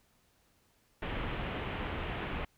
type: low-pass noise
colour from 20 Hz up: pink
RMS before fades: -37 dBFS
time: 1.02-2.45 s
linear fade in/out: 5 ms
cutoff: 3200 Hz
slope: 48 dB/octave
effects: pink hiss -70 dBFS RMS until 2.57 s